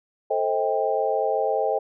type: chord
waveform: sine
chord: A half-diminished seventh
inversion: none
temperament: just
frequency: 440 / 528 / 633.6 / 792 Hz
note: A4 / C5 / Eb5 / G5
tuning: 0 / +16 / +31 / +18 cents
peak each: -26 dBFS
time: 0.3-1.79 s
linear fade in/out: 10 ms
effects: none